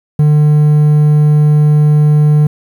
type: tone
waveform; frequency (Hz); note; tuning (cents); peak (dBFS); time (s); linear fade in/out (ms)
triangle; 150; D3; +37; -3; 0.19-2.47; 5
effects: 7-bit